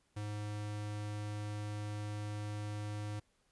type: tone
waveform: square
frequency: 104.7 Hz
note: G#2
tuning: 15 cents sharp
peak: -39 dBFS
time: 0.16-3.2 s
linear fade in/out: 10 ms
effects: pink hiss -75 dBFS RMS until 3.51 s + resampled to 24000 Hz